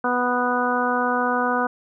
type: harmonic tone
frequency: 246.9 Hz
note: B3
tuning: in tune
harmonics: 1 / 2 / 3 / 4 / 5 / 6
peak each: -26 / -26 / -26 / -26 / -26 / -26 dBFS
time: 0.04-1.67 s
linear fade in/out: 5 ms
effects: none